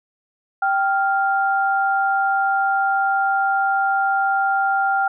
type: tone pair together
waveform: sine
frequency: 782.3 / 1396.9 Hz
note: G5 / F6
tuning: -4 / 0 cents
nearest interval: minor seventh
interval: 1004 cents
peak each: -18 / -20 dBFS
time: 0.62-5.08 s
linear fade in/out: 5 ms
effects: none